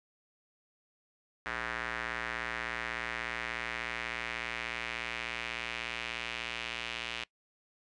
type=tone with band-pass filter sweep; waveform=square; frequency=58.27 Hz; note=A#1; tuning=in tune; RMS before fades=-38 dBFS; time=1.46-7.24 s; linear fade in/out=0 ms; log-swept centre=1700 to 2800 Hz; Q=2.4; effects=noise-tail reverb RT60 0.1 s tail -22 dB re dry + resampled to 22050 Hz